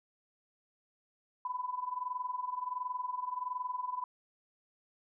sine tone with amplitude modulation, 999 Hz, B5, 20 cents sharp, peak -31 dBFS, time 1.45-4.04 s, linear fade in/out 2 ms, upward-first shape sine, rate 21.4 Hz, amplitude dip 80%, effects none

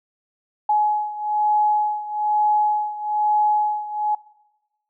sine beating tone pair, 843 / 844.1 Hz, G#5 / G#5, +26 / +28 cents, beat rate 1.1 Hz, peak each -19 / -23 dBFS, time 0.69-4.15 s, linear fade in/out 5 ms, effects noise-tail reverb RT60 1.0 s tail -21 dB re dry

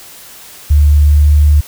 sine tone with pitch glide, 73.42 to 74.02 Hz, D2 to D2, 0 to +14 cents, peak -4 dBFS, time 0.7-1.61 s, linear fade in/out 10 ms, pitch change +14 cents, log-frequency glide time 0.82-1.32 s, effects white hiss -35 dBFS RMS until 1.67 s

